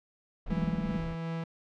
brown noise, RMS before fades -40 dBFS, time 0.46-1.15 s, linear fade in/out 5 ms
45% pulse tone with tremolo, 164.81 Hz, E3, in tune, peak -32 dBFS, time 0.5-1.44 s, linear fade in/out 5 ms, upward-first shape sine, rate 2.7 Hz, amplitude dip 25%
sine tone bursts, 198.8 Hz, G3, 25 cents sharp, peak -26 dBFS, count 9, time 0.51-0.968 s, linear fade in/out 5 ms, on 26 ms, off 28 ms
effects low-pass 3000 Hz 12 dB/octave

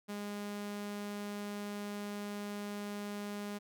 sawtooth tone, 205.2 Hz, G#3, 21 cents flat, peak -35 dBFS, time 0.08-3.59 s, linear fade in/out 20 ms, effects none

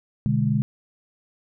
sine chord, G# diminished, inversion first, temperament equal, 123.47 / 146.83 / 207.7 Hz, B2 / D3 / G#3, 0 / 0 / 0 cents, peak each -23 dBFS, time 0.26-0.62 s, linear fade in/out 0 ms, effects none

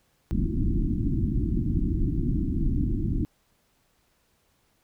pink low-pass noise, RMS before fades -25 dBFS, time 0.31-3.25 s, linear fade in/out 0 ms, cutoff 340 Hz, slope 96 dB/octave, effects pink hiss -68 dBFS RMS until 4.83 s

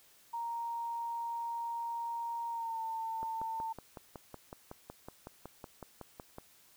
sine tone with pitch glide, 932.3 to 898.5 Hz, A#5 to A5, 0 to +36 cents, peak -35 dBFS, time 0.33-3.73 s, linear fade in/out 10 ms, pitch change -64 cents, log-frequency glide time 2.5-2.82 s
click train, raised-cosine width 1 ms, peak -30 dBFS, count 18, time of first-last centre 3.23-6.384 s, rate 5.39 Hz
effects white hiss -63 dBFS RMS until 6.76 s

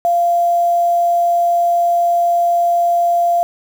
sine tone with quantisation, 692 Hz, F5, 16 cents flat, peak -11 dBFS, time 0.05-3.43 s, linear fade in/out 0 ms, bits 6, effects none

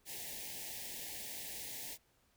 white band-stop noise, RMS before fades -45 dBFS, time 0.05-1.98 s, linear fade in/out 50 ms, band 920 to 1700 Hz, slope 96 dB/octave, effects pink hiss -73 dBFS RMS until 2.36 s

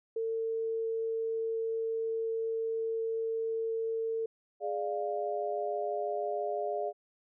sine tone, 450.7 Hz, A4, 42 cents sharp, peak -30 dBFS, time 0.16-4.26 s, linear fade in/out 5 ms
sine chord, D diminished, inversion second, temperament equal with one note detuned, 415.3 / 592.4 / 698.5 Hz, Ab4 / D5 / F5, 0 / +15 / 0 cents, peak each -35 dBFS, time 4.6-6.93 s, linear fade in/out 50 ms
effects none

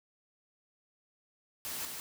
white noise with echo, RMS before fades -39 dBFS, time 1.65-1.85 s, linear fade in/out 0 ms, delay 150 ms, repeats 1, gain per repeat -3 dB, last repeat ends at 2 s, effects none

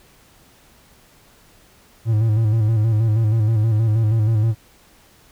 triangle tone with vibrato, 110 Hz, A2, in tune, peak -12 dBFS, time 2.05-4.55 s, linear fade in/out 50 ms, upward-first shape square, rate 6.3 Hz, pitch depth 55 cents each way, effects pink hiss -52 dBFS RMS until 5.31 s

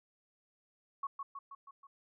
sine tone with echo, 1108.7 Hz, C#6, in tune, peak -34 dBFS, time 1.03-1.07 s, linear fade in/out 5 ms, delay 160 ms, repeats 5, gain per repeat -4 dB, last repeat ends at 1.87 s, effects none

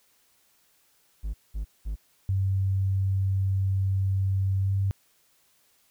triangle tone bursts, 51.91 Hz, G#1, in tune, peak -26 dBFS, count 3, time 1.23-1.96 s, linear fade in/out 20 ms, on 110 ms, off 200 ms
sine tone with pitch glide, 96.4 to 97.75 Hz, G2 to G2, -28 to -4 cents, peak -22 dBFS, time 2.29-4.91 s, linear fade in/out 0 ms, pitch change +24 cents, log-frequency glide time 4.6-4.72 s
effects white hiss -65 dBFS RMS until 5.9 s

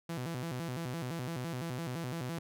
sawtooth tone with vibrato, 144.9 Hz, D3, 23 cents flat, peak -32 dBFS, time 0.09-2.39 s, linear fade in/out 5 ms, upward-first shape square, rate 5.9 Hz, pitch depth 250 cents each way, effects none

